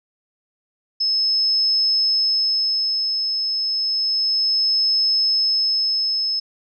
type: tone with tremolo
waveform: sine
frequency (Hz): 5200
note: E8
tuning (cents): -24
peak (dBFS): -15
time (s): 1-6.4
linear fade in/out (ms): 10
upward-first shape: sine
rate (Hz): 0.31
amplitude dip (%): 40
effects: none